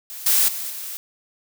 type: noise with level steps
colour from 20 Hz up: blue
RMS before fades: -35 / -17 / -29 / -32 dBFS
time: 0.1-0.97 s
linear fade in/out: 0 ms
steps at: 0.26 / 0.48 / 0.7 s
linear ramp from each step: 5 ms
effects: none